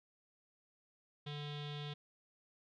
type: tone with low-pass filter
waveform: square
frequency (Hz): 146.83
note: D3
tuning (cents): 0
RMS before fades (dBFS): -44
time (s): 1.26-1.94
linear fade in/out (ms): 10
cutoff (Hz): 3500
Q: 7.2
effects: none